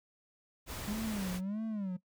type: noise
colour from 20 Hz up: pink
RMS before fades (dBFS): -42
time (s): 0.66-1.41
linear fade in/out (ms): 50
type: tone with vibrato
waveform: triangle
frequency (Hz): 201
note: G3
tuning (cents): +44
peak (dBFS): -32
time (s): 0.87-1.97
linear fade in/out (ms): 10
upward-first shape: sine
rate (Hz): 1.6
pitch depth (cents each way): 180
effects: noise-tail reverb RT60 0.1 s tail -19 dB re dry